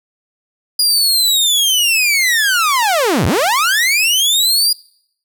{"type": "linear two-way sweep", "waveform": "sawtooth", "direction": "down then up", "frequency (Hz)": [4900, 69.3, 4900], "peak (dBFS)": -8, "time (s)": [0.79, 4.73], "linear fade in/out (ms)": 5, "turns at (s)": 3.26, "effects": ["noise-tail reverb RT60 0.7 s tail -25 dB re dry"]}